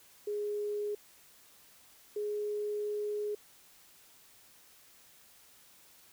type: tone pair in turn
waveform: sine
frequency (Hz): 415.3 / 417.5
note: G#4 / G#4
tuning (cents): 0 / +9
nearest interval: unison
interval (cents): 9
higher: second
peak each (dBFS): -32 / -32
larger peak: neither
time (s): 0.27-0.95 / 2.16-3.35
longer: second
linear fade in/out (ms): 5
effects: white hiss -60 dBFS RMS until 6.12 s